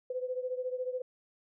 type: beating tone pair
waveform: sine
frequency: 503 / 517 Hz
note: B4 / C5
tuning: +32 / -21 cents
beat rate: 14 Hz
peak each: -34 / -38 dBFS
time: 0.1-1.02 s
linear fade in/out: 5 ms
effects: none